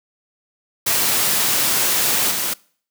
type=noise with level steps; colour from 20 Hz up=white; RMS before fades=-18 / -22 dBFS; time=0.86-2.54 s; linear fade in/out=10 ms; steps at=2.3 s; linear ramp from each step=20 ms; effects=noise-tail reverb RT60 0.5 s tail -24 dB re dry + high-pass 100 Hz 12 dB/octave